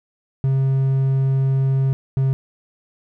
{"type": "tone pair in turn", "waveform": "triangle", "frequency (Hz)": [134.3, 133.81], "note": ["C3", "C3"], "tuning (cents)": [46, 39], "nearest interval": "unison", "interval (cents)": 7, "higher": "first", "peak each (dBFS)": -13, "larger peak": "neither", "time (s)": [[0.44, 1.93], [2.17, 2.33]], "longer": "first", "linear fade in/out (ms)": 0, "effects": []}